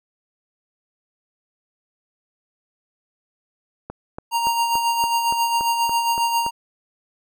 click train, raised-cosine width 1 ms, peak -17 dBFS, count 10, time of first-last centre 3.9-6.464 s, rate 3.51 Hz
square tone with tremolo, 932.3 Hz, A#5, in tune, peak -17 dBFS, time 4.31-6.51 s, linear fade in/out 50 ms, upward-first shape sine, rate 7.4 Hz, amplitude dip 45%
effects none

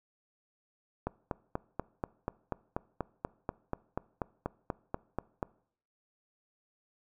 click train, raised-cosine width 1 ms, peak -18 dBFS, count 19, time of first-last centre 1.07-5.428 s, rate 4.13 Hz, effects noise-tail reverb RT60 0.6 s tail -22 dB re dry

